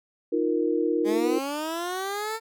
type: chord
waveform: sine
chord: Eb suspended second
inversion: none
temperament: just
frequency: 311.1 / 350 / 466.7 Hz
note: Eb4 / F4 / Bb4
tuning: 0 / +4 / +2 cents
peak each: -26 dBFS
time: 0.32-1.39 s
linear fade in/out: 10 ms
type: linear sweep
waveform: 15% pulse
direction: up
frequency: 201.5 to 453 Hz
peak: -22 dBFS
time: 1.04-2.4 s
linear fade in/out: 50 ms
effects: none